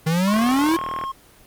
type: exponential sweep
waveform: square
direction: up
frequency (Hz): 155.56 to 340.3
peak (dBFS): -17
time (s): 0.06-0.77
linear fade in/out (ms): 10
type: tone with pitch glide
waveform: triangle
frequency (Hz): 1082 to 1073.9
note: C#6 to C6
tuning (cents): -42 to +45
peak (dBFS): -23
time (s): 0.27-1.12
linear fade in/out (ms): 10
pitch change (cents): -13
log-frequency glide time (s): 0.45-0.95
type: click train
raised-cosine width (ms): 0.5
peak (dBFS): -14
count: 29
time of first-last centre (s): 0.34-1.038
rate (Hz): 40.1
effects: pink hiss -50 dBFS RMS until 1.46 s + Opus 24 kbps